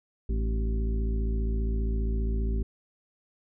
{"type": "harmonic tone with a mistuned harmonic", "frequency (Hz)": 55, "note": "A1", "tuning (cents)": 0, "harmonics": [1, 2, 3, 4, 5, 6, 7], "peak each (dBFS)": [-25, -39, -43, -37, -44, -50, -40], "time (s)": [0.29, 2.63], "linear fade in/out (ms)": 5, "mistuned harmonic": 6, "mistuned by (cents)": -73, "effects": []}